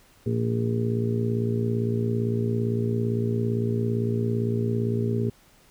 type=harmonic tone; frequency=57.7 Hz; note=A#1; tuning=17 cents flat; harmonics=2 / 3 / 4 / 5 / 6 / 7 / 8; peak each=-25 / -37 / -28 / -40 / -39 / -29 / -38 dBFS; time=0.26-5.3 s; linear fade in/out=5 ms; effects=pink hiss -57 dBFS RMS until 5.7 s